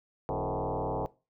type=tone with frequency modulation; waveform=sine; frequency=168.7 Hz; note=E3; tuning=40 cents sharp; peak=-29 dBFS; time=0.29-1.06 s; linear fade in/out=0 ms; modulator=99.5 Hz; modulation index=7.9; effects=noise-tail reverb RT60 0.3 s tail -20 dB re dry